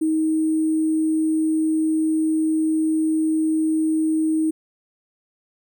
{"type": "tone with sample-and-hold", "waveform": "sine", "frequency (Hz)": 315.3, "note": "D#4", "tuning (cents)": 23, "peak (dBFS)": -17, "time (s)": [0.01, 4.51], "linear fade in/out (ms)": 10, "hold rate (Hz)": 8820, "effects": []}